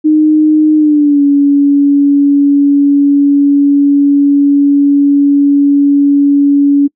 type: tone with pitch glide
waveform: sine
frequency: 307.4 to 283.5 Hz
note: D#4 to C#4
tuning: -21 to +39 cents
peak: -4 dBFS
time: 0.04-6.88 s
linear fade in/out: 20 ms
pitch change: -140 cents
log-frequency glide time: 0.76-1.22 s
effects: noise-tail reverb RT60 0.1 s tail -25 dB re dry